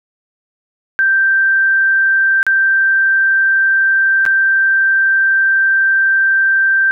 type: tone with dropouts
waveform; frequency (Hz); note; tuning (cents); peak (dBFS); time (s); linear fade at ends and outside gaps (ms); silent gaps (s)
sine; 1568; G6; 0; -9; 0.99-6.91; 0; 2.429-2.466 / 4.253-4.263
effects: none